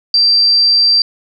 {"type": "tone", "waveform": "sine", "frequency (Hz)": 4699, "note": "D8", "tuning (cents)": 0, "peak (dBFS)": -7, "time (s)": [0.14, 1.02], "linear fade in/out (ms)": 2, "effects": []}